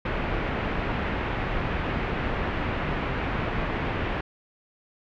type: low-pass noise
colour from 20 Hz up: pink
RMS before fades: -28 dBFS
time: 0.05-4.21 s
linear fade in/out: 5 ms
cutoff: 2600 Hz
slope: 24 dB/octave
effects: none